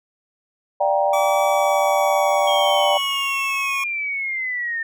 sine chord, G minor seventh, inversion second, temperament just, 588 / 705.6 / 784 / 940.8 Hz, D5 / F5 / G5 / Bb5, +2 / +18 / 0 / +16 cents, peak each -19 / -25 / -20 / -24 dBFS, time 0.8-2.98 s, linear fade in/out 10 ms
25% pulse tone with pitch glide, 1148 to 1096.2 Hz, D6 to C#6, -40 to -20 cents, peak -20 dBFS, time 1.13-3.84 s, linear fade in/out 5 ms, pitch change -80 cents, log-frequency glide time 1.47-3.37 s
sine linear sweep, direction down, 3262 to 1803 Hz, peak -22 dBFS, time 2.47-4.83 s, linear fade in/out 5 ms
effects none

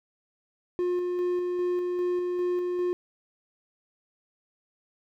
triangle tone with tremolo, 356.8 Hz, F4, 37 cents sharp, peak -22 dBFS, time 0.79-2.93 s, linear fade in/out 0 ms, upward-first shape square, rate 2.5 Hz, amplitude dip 25%, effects none

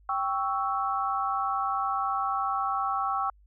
sine chord, C# diminished, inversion second, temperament equal with one note detuned, 784 / 1114.5 / 1318.5 Hz, G5 / C#6 / E6, 0 / +9 / 0 cents, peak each -30 dBFS, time 0.09-3.3 s, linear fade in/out 2 ms, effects added 50 Hz sine -55 dBFS peak until 3.46 s

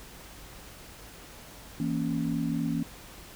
sine chord, A# diminished, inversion second, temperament equal, 164.81 / 233.1 / 277.2 Hz, E3 / A#3 / C#4, 0 / 0 / 0 cents, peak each -31 dBFS, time 1.8-2.83 s, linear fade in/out 2 ms, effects added 50 Hz sine -54 dBFS peak until 3.35 s + pink hiss -48 dBFS RMS until 3.35 s

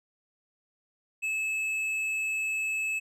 triangle tone with tanh clipping, 2600 Hz, E7, 24 cents flat, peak -29 dBFS, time 1.22-3 s, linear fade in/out 20 ms, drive 11 dB, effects none

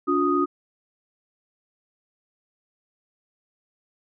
sine tone cluster, 287.5 / 358 / 1244 Hz, D4 / F4 / D#6, -37 / +43 / -1 cents, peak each -23 dBFS, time 0.07-0.46 s, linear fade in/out 20 ms, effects none

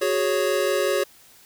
square chord, F# suspended second, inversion none, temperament equal, 370 / 415.3 / 554.4 Hz, F#4 / G#4 / C#5, 0 / 0 / 0 cents, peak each -26 / -26 / -24 dBFS, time 0.01-1.04 s, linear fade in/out 10 ms, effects white hiss -52 dBFS RMS until 1.45 s

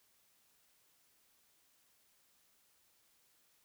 silence, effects white hiss -72 dBFS RMS until 3.64 s

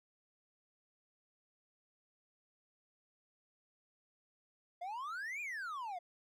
triangle exponential two-way sweep, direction up then down, 678 to 2482 to 678 Hz, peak -38 dBFS, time 4.81-5.99 s, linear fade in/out 10 ms, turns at 5.41 s, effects none

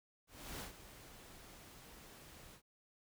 pink noise with ADSR envelope, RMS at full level -45 dBFS, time 0.27-2.62 s, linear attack 330 ms, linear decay 120 ms, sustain -12 dB, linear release 81 ms, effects none

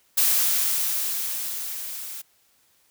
blue noise with level ramp, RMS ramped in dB -19 to -36 dBFS, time 0.17-2.22 s, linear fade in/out 10 ms, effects white hiss -63 dBFS RMS until 2.9 s

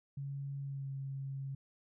sine tone with pitch glide, 139.2 to 136.26 Hz, C#3 to C#3, +8 to -29 cents, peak -38 dBFS, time 0.17-1.55 s, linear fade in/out 5 ms, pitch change -37 cents, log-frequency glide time 0.62-0.9 s, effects none

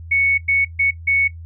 sine tone bursts at uneven times, 2217 Hz, C#7, in tune, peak -13 dBFS, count 4, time 0.11-0.38 / 0.48-0.65 / 0.79-0.91 / 1.07-1.28 s, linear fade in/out 10 ms, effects noise-tail reverb RT60 0.1 s tail -18 dB re dry + added 83 Hz sine -32 dBFS peak until 1.45 s

